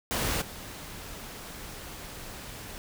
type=noise with level steps; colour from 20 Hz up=pink; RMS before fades=-29 / -42 dBFS; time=0.11-2.78 s; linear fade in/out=0 ms; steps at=0.41 s; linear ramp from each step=10 ms; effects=none